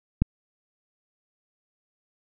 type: click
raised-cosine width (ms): 5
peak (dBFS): -7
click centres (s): 0.22
effects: none